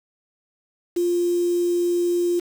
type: tone with quantisation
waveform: sine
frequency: 349.2 Hz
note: F4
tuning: in tune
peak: -18 dBFS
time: 0.96-2.4 s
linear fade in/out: 10 ms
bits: 6
effects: none